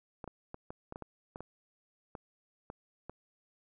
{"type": "clicks", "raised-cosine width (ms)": 1, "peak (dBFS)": -28, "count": 12, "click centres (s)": [0.242, 0.277, 0.544, 0.705, 0.924, 0.959, 1.023, 1.359, 1.406, 2.152, 2.701, 3.096], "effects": []}